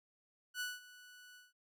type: tone with ADSR envelope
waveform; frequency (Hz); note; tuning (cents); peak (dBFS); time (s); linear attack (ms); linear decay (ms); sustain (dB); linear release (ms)
sawtooth; 1480; F#6; 0; -33; 0.54-1.53; 67; 190; -19; 170
effects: none